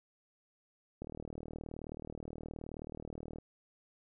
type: click train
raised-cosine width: 2 ms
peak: -30 dBFS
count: 93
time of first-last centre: 1.02-3.385 s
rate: 38.9 Hz
effects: none